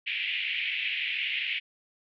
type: band-pass noise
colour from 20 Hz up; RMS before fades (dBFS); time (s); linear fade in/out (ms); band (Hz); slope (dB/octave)
white; -31; 0.06-1.6; 20; 2100 to 3000; 48
effects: none